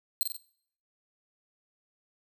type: tone with echo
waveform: 5% pulse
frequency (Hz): 4164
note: C8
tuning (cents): -9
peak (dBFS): -17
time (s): 0.21-0.23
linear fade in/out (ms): 0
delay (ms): 45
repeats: 3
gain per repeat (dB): -5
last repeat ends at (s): 0.365
effects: noise-tail reverb RT60 0.6 s tail -20 dB re dry